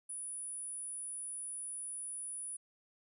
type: tone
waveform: sine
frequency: 9820 Hz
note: D#9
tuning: 24 cents flat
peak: -40 dBFS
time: 0.09-2.57 s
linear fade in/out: 10 ms
effects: none